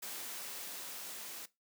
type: noise with level ramp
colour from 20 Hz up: white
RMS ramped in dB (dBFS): -43 to -46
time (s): 0.02-1.46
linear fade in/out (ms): 10
effects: noise-tail reverb RT60 0.2 s tail -18 dB re dry + high-pass 200 Hz 12 dB/octave